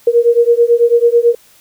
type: beating tone pair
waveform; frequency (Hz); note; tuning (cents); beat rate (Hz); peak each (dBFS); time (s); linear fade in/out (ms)
sine; 467.5 / 476.6; A#4 / A#4; +5 / +38; 9.1; -10; 0.07-1.35; 5
effects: white hiss -47 dBFS RMS until 1.6 s